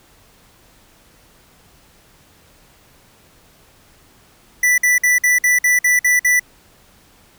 square tone bursts, 1975.5 Hz, B6, in tune, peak -12 dBFS, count 9, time 4.63-6.396 s, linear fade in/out 5 ms, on 150 ms, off 52 ms, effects pink hiss -51 dBFS RMS until 7.38 s

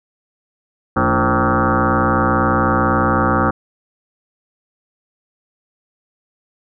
sine tone with frequency modulation, 529 Hz, C5, 19 cents sharp, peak -12 dBFS, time 0.96-3.51 s, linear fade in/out 10 ms, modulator 124 Hz, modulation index 7.2, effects none

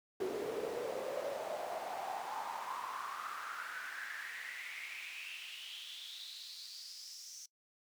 brown noise with high-pass filter sweep, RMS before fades -43 dBFS, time 0.2-7.46 s, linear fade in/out 5 ms, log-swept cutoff 380 to 6000 Hz, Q 6.4, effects noise-tail reverb RT60 0.1 s tail -21 dB re dry

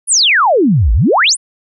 sine exponential two-way sweep, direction down then up, 10640 to 49 to 10640 Hz, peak -7 dBFS, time 0.07-1.37 s, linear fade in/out 50 ms, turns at 0.93 s, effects none

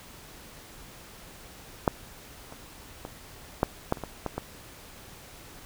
clicks, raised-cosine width 1 ms, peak -6 / -29 / -22 / -7 / -9 / -27 / -19 / -15 / -16 dBFS, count 9, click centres 1.878 / 2.524 / 3.051 / 3.631 / 3.924 / 3.972 / 4.037 / 4.263 / 4.38 s, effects pink hiss -48 dBFS RMS until 5.65 s

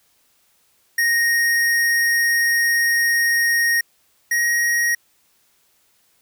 square tone pair in turn, 1864.7 / 1886.4 Hz, A#6 / A#6, 0 / +20 cents, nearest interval unison, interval 20 cents, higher second, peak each -16 / -17 dBFS, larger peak first, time 0.98-3.81 / 4.31-4.95 s, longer first, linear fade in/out 5 ms, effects white hiss -61 dBFS RMS until 6.21 s

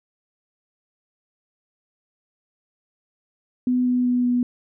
sine tone with pitch steps, 250 / 248.4 / 246.8 / 245.3 Hz, B3 / B3 / B3 / B3, +21 / +10 / -1 / -12 cents, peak -17 dBFS, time 3.67-4.43 s, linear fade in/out 2 ms, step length 190 ms, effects none

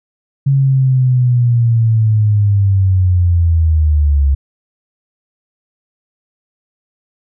sine linear sweep, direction down, 138.59 to 68 Hz, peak -8 dBFS, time 0.46-4.35 s, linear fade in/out 10 ms, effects none

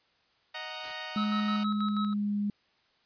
10% pulse chord, D# minor, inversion none, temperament equal, 622.3 / 740 / 932.3 Hz, D#5 / F#5 / A#5, 0 / 0 / 0 cents, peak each -33 dBFS, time 0.54-1.64 s, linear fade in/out 10 ms
white noise, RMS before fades -45 dBFS, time 0.83-0.93 s, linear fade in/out 20 ms
sine tone with pitch glide, 210 to 205.1 Hz, G#3 to G#3, +19 to -21 cents, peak -27 dBFS, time 1.16-2.5 s, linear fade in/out 2 ms, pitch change -40 cents, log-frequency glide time 1.41-2.37 s
square tone with tremolo, 1287 Hz, E6, 42 cents flat, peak -32 dBFS, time 1.16-2.14 s, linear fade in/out 20 ms, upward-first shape square, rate 6.2 Hz, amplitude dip 60%
effects white hiss -68 dBFS RMS until 3.05 s + resampled to 11025 Hz

